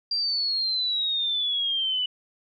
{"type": "exponential sweep", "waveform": "sine", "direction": "down", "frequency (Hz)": [4764, 2960], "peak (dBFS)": -23, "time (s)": [0.11, 2.06], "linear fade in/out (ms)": 5, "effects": []}